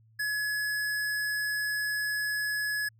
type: tone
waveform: square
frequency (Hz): 1695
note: G#6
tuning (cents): +35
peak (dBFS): -29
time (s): 0.19-2.89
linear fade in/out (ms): 10
effects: added 111 Hz sine -58 dBFS peak until 2.99 s